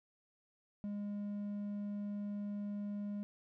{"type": "tone with hard clipping", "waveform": "sine", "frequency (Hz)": 204.7, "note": "G#3", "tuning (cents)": -25, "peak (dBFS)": -39, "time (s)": [0.84, 3.23], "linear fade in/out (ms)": 0, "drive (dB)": 3, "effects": []}